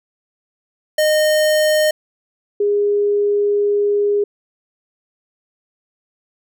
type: tone pair in turn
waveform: square / sine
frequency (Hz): 614 / 409.8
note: D#5 / G#4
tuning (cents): -23 / -23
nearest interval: perfect fifth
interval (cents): 700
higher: first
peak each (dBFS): -13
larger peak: neither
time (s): 0.98-1.91 / 2.6-4.24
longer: second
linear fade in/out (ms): 5
effects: none